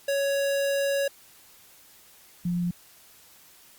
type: tone pair in turn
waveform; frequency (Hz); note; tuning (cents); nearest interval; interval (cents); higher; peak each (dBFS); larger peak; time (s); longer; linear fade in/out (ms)
square / sine; 557 / 175.44; C#5 / F3; +8 / +8; octave + minor sixth; 2000; first; -24; neither; 0.08-1.08 / 2.45-2.71; first; 5
effects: white hiss -54 dBFS RMS until 3.78 s + Opus 48 kbps